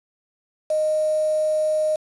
sine tone with quantisation, 619 Hz, D#5, 9 cents flat, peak -18 dBFS, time 0.7-1.96 s, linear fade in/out 5 ms, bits 6, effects resampled to 24000 Hz

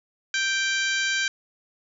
harmonic tone with a mistuned harmonic, 784 Hz, G5, in tune, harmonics 2 / 3 / 4 / 5 / 6 / 7 / 8 / 9, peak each -25 / -29 / -31 / -33 / -35 / -36 / -37 / -38 dBFS, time 0.34-1.28 s, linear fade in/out 2 ms, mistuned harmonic 7, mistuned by +46 cents, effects none

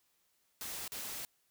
white noise with dropouts, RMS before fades -42 dBFS, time 0.61-1.25 s, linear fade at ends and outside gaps 0 ms, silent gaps 0.878-0.92 s, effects white hiss -75 dBFS RMS until 1.5 s

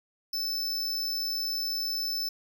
square tone, 5274 Hz, E8, in tune, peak -29 dBFS, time 0.33-2.29 s, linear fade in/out 5 ms, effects 11-bit

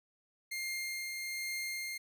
sawtooth tone with tremolo, 2116 Hz, C7, 19 cents sharp, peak -32 dBFS, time 0.51-1.98 s, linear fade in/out 10 ms, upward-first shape triangle, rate 1.2 Hz, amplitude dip 30%, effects none

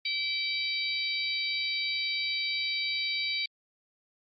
harmonic tone, 771 Hz, G5, 29 cents flat, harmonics 3 / 4 / 5 / 6, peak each -32 / -41 / -33 / -34 dBFS, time 0.05-3.46 s, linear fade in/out 5 ms, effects Opus 24 kbps

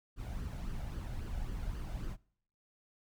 brown noise with flanger, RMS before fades -39 dBFS, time 0.16-2.17 s, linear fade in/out 50 ms, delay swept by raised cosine 0.64 to 1.4 ms, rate 3.7 Hz, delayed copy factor +0.5, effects noise-tail reverb RT60 0.6 s tail -24 dB re dry

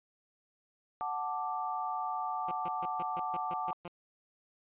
sine chord, D major, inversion first, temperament equal, 740 / 880 / 1174.7 Hz, F#5 / A5 / D6, 0 / 0 / 0 cents, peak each -37 dBFS, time 1.01-3.73 s, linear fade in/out 0 ms
10% pulse tone bursts, 174.61 Hz, F3, in tune, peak -32 dBFS, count 9, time 2.48-3.879 s, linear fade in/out 2 ms, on 31 ms, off 140 ms
effects resampled to 8000 Hz

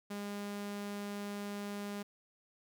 sawtooth tone, 203.6 Hz, G#3, 34 cents flat, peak -35 dBFS, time 0.1-2.03 s, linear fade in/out 10 ms, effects none

